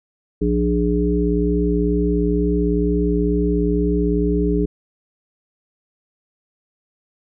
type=harmonic tone with a mistuned harmonic; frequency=59.3 Hz; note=A#1; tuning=30 cents sharp; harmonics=1 / 3 / 5 / 7; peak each=-21 / -21 / -21 / -21 dBFS; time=0.41-4.66 s; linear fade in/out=10 ms; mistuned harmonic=3; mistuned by=-21 cents; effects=none